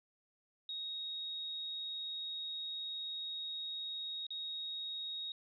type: tone with dropouts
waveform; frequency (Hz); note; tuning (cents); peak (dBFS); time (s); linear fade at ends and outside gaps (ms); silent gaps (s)
sine; 3761; A#7; +15; -39; 0.69-5.32; 2; 4.267-4.305
effects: none